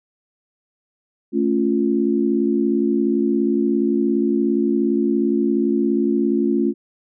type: chord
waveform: sine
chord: A augmented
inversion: none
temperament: equal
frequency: 220 / 277.2 / 349.2 Hz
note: A3 / C#4 / E#4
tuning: 0 / 0 / 0 cents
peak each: -20 dBFS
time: 1.32-6.74 s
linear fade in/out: 50 ms
effects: none